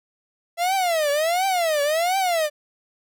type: tone with vibrato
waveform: 45% pulse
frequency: 667 Hz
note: E5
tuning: 20 cents sharp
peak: -19 dBFS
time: 0.57-2.5 s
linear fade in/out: 50 ms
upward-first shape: triangle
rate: 1.4 Hz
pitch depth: 290 cents each way
effects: none